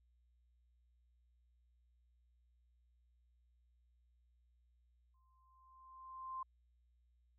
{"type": "tone with exponential growth", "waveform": "sine", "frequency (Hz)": 1046, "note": "C6", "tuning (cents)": -1, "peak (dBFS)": -40, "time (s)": [5.14, 6.43], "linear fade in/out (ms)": 5, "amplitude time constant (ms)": 280, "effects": ["added 60 Hz sine -70 dBFS peak until 7.38 s"]}